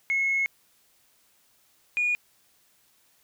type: tone pair in turn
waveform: sine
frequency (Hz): 2178 / 2445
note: C#7 / D#7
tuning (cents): -31 / -31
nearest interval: major second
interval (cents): 200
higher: second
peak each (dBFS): -21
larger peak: neither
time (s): 0.1-0.46 / 1.97-2.15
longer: first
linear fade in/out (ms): 0
effects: tanh soft clip ceiling -18 dBFS + white hiss -64 dBFS RMS until 3.23 s